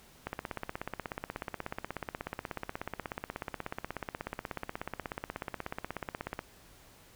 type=click train; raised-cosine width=0.5 ms; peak=-20 dBFS; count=102; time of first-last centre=0.27-6.391 s; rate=16.5 Hz; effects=pink hiss -58 dBFS RMS until 7.15 s